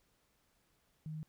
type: tone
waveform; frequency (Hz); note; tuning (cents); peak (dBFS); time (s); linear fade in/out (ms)
sine; 155.56; D#3; 0; -40; 1.06-1.23; 0
effects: pink hiss -75 dBFS RMS until 1.28 s